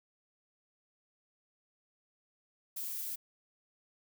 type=noise; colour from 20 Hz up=violet; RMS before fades=-39 dBFS; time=2.76-3.16 s; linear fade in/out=10 ms; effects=none